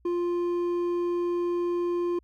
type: tone with hard clipping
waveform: sine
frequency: 349.2 Hz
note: F4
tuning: in tune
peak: -26 dBFS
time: 0.05-2.19 s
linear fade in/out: 5 ms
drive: 5 dB
effects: added 60 Hz sine -59 dBFS peak until 2.23 s